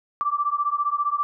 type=beating tone pair; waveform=sine; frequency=1161 / 1176 Hz; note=D6 / D6; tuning=-20 / +2 cents; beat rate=15 Hz; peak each=-24 dBFS; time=0.21-1.23 s; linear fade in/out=0 ms; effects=none